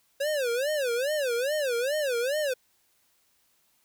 square tone with vibrato, 536 Hz, C5, 42 cents sharp, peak -26 dBFS, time 0.2-2.54 s, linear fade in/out 10 ms, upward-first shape sine, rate 2.4 Hz, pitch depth 240 cents each way, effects white hiss -68 dBFS RMS until 3.84 s

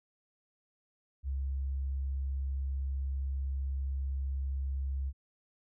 sine tone, 67.7 Hz, C#2, 40 cents flat, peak -31 dBFS, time 1.23-5.13 s, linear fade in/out 50 ms, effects none

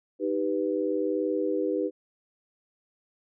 sine chord, Eb augmented, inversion none, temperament equal, 311.1 / 392 / 493.9 Hz, Eb4 / G4 / B4, 0 / 0 / 0 cents, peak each -29 dBFS, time 0.19-1.91 s, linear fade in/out 50 ms, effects none

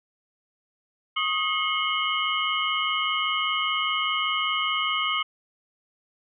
sine tone cluster, 1104 / 1249 / 2163 / 2923 / 3116 Hz, C#6 / D#6 / C#7 / F#7 / G7, -7 / +6 / -43 / -22 / -11 cents, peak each -34 / -27 / -28 / -30 / -31 dBFS, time 1.16-5.23 s, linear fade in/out 10 ms, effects none

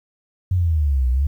sine exponential two-way sweep, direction down then up, 94.5 to 61 to 74.7 Hz, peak -15 dBFS, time 0.51-1.27 s, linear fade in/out 5 ms, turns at 1.1 s, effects 9-bit

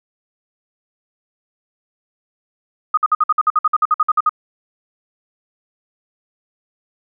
sine tone bursts, 1243 Hz, D#6, 2 cents flat, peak -10 dBFS, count 16, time 2.94-4.294 s, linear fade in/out 5 ms, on 34 ms, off 54 ms, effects none

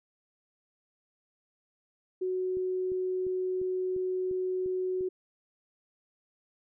sine tone, 370 Hz, F#4, in tune, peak -28 dBFS, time 2.21-5.09 s, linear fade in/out 10 ms
click train, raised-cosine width 3 ms, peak -35 dBFS, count 8, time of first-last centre 2.57-5.009 s, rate 2.87 Hz
effects none

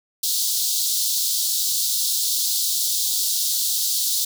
pink high-pass noise, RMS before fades -22 dBFS, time 0.23-4.25 s, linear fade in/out 5 ms, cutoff 3700 Hz, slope 48 dB/octave, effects none

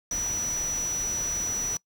sine tone in noise, 5890 Hz, F#8, 9 cents flat, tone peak -27 dBFS, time 0.11-1.77 s, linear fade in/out 2 ms, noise pink, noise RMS -38 dBFS, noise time 0.11-1.77 s, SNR +8 dB, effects noise-tail reverb RT60 0.1 s tail -22 dB re dry

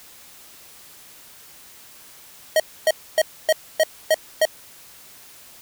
square tone bursts, 631 Hz, D#5, 24 cents sharp, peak -14 dBFS, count 7, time 2.56-4.453 s, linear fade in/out 2 ms, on 39 ms, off 270 ms, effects white hiss -46 dBFS RMS until 5.61 s

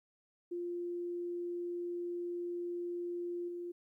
sine tone with level steps, 349.2 Hz, F4, in tune, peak -36 / -39 dBFS, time 0.51-3.72 s, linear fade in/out 10 ms, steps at 3.48 s, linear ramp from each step 5 ms, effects 13-bit

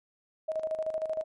sine tone with tremolo, 632 Hz, D#5, 27 cents sharp, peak -27 dBFS, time 0.48-1.24 s, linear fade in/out 10 ms, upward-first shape square, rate 13 Hz, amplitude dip 65%, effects MP3 48 kbps

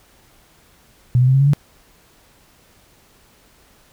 sine tone with pitch steps, 123.3 / 127.28 / 131.39 / 135.63 / 140.01 / 144.53 Hz, B2 / C3 / C3 / C#3 / C#3 / D3, -2 / -47 / +8 / -37 / +18 / -27 cents, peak -10 dBFS, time 1.15-1.534 s, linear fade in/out 0 ms, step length 64 ms, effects pink hiss -53 dBFS RMS until 3.92 s

